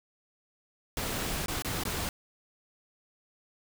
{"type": "noise with dropouts", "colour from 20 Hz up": "pink", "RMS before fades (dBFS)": -33, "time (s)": [0.97, 2.09], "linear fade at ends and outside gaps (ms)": 1, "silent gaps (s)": [[1.46, 1.482], [1.622, 1.647], [1.836, 1.852]], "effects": []}